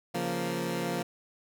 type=chord; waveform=15% pulse; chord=Bb minor; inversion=first; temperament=equal; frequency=138.59 / 174.61 / 233.1 Hz; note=Db3 / F3 / Bb3; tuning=0 / 0 / 0 cents; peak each=-31 / -26 / -28 dBFS; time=0.14-1.03 s; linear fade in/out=10 ms; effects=none